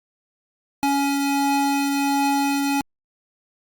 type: tone pair together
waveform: square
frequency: 279.8 / 838 Hz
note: C#4 / G#5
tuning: +16 / +15 cents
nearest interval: octave + perfect fifth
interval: 1899 cents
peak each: -21 / -24 dBFS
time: 0.83-2.81 s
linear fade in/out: 0 ms
effects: Opus 48 kbps